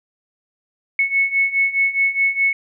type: beating tone pair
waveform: sine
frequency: 2200 / 2204.8 Hz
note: C#7 / C#7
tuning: -14 / -10 cents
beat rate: 4.8 Hz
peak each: -20 / -17 dBFS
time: 0.99-2.53 s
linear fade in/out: 2 ms
effects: none